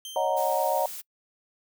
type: tone with exponential decay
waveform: sawtooth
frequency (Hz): 3136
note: G7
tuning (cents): 0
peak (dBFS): -32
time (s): 0.05-0.93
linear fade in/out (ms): 1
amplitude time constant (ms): 190
type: chord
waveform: sine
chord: D# minor seventh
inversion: third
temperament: equal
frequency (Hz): 554.4 / 622.3 / 740 / 932.3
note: C#5 / D#5 / F#5 / A#5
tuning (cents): 0 / 0 / 0 / 0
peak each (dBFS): -28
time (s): 0.16-0.86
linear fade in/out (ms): 2
type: noise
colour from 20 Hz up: blue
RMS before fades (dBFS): -38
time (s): 0.36-1.02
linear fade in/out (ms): 20
effects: noise-tail reverb RT60 0.1 s tail -25 dB re dry